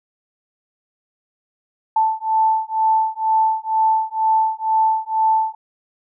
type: beating tone pair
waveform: sine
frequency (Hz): 880 / 882.1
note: A5 / A5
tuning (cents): 0 / +4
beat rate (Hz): 2.1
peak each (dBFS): -18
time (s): 1.96-5.55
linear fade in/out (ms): 5
effects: none